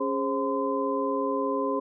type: tone cluster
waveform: sine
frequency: 275.7 / 412.5 / 531 / 1025 Hz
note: C#4 / G#4 / C5 / C6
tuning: -9 / -12 / +25 / -36 cents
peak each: -30 dBFS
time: 0-1.8 s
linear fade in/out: 10 ms
effects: none